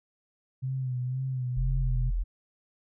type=tone with vibrato; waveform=sine; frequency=128.5 Hz; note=C3; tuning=31 cents flat; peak=-28 dBFS; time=0.62-2.11 s; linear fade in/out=20 ms; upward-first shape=sine; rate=2 Hz; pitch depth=54 cents each way
type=tone; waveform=sine; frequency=42.03 Hz; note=E1; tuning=34 cents sharp; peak=-25 dBFS; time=1.56-2.24 s; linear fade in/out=20 ms
effects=none

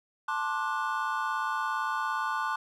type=chord; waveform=triangle; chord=D dominant seventh; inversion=second; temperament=just; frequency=881 / 1057.2 / 1174.7 / 1468.3 Hz; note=A5 / C6 / D6 / F#6; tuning=+2 / +18 / 0 / -14 cents; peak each=-32 dBFS; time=0.28-2.56 s; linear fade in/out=5 ms; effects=none

